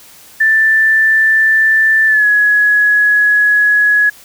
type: tone with pitch glide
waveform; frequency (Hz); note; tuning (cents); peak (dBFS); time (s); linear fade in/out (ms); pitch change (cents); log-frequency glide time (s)
sine; 1768 to 1681.3; A6 to G#6; +8 to +21; -7; 0.4-4.1; 10; -87; 2.07-2.26
effects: white hiss -40 dBFS RMS until 4.24 s